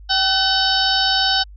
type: harmonic tone with a mistuned harmonic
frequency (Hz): 757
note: F#5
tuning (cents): +39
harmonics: 1 / 2 / 4 / 5 / 6 / 7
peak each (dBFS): -22 / -22 / -22 / -22 / -22 / -22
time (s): 0.09-1.44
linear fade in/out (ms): 20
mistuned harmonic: 1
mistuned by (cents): +37
effects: added 50 Hz sine -37 dBFS peak until 1.56 s